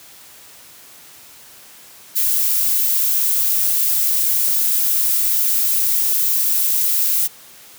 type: noise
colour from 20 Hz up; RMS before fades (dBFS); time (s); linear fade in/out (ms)
violet; -17; 2.15-7.28; 20
effects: white hiss -43 dBFS RMS until 7.78 s + high-pass 60 Hz 12 dB/octave